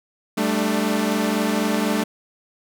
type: chord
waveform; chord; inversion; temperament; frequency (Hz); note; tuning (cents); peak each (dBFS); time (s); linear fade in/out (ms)
sawtooth; G suspended second; none; equal with one note detuned; 196 / 220 / 297.1; G3 / A3 / D4; 0 / 0 / +20; -21 / -18 / -21; 0.37-2.04; 10
effects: none